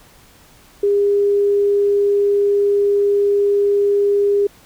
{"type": "tone", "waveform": "sine", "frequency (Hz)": 404.9, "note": "G#4", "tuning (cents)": -44, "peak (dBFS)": -12, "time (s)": [0.83, 4.47], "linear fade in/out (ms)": 5, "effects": ["pink hiss -48 dBFS RMS until 4.65 s"]}